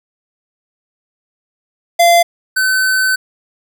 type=tone pair in turn; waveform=square; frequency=688 / 1522.4 Hz; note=F5 / F#6; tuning=-26 / +49 cents; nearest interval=octave + major second; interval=1375 cents; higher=second; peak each=-7 / -12 dBFS; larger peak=first; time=1.99-2.23 / 2.56-3.16 s; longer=second; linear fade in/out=10 ms; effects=none